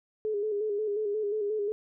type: tone with vibrato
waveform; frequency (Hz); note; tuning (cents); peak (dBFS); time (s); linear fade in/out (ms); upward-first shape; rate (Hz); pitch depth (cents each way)
sine; 419.2; G#4; +16; -27; 0.25-1.72; 0; square; 5.6; 49
effects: none